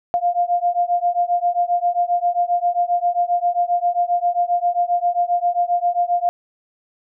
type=beating tone pair; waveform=sine; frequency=698.5 / 706 Hz; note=F5 / F5; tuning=0 / +19 cents; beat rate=7.5 Hz; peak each=-19 dBFS; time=0.14-6.29 s; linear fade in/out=0 ms; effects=none